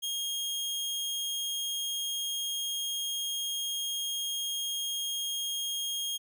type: tone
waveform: sawtooth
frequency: 3248 Hz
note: G#7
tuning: 39 cents flat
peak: -28 dBFS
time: 0.02-6.18 s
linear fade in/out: 20 ms
effects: none